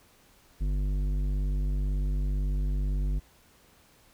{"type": "tone with tanh clipping", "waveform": "sine", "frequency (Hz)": 49, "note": "G1", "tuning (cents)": 0, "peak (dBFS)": -27, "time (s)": [0.6, 3.2], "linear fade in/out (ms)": 20, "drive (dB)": 12, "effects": ["pink hiss -60 dBFS RMS until 4.13 s"]}